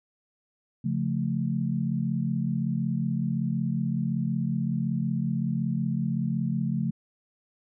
sine chord, Db augmented, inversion none, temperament equal, 138.59 / 174.61 / 220 Hz, Db3 / F3 / A3, 0 / 0 / 0 cents, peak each -29 dBFS, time 0.84-6.91 s, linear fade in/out 10 ms, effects none

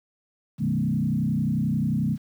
sine tone with frequency modulation, 183.7 Hz, F#3, 12 cents flat, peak -21 dBFS, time 0.58-2.18 s, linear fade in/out 50 ms, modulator 31.3 Hz, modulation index 1.9, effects 9-bit

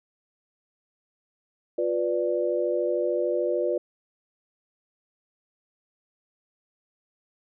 sine chord, B diminished, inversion second, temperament equal with one note detuned, 354.1 / 493.9 / 587.3 Hz, F4 / B4 / D5, +24 / 0 / 0 cents, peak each -27 dBFS, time 1.78-3.78 s, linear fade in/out 5 ms, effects none

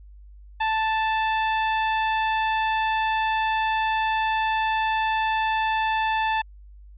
sawtooth tone, 880 Hz, A5, in tune, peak -17 dBFS, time 0.6-6.42 s, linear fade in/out 10 ms, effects added 50 Hz sine -43 dBFS peak until 6.97 s + resampled to 8000 Hz

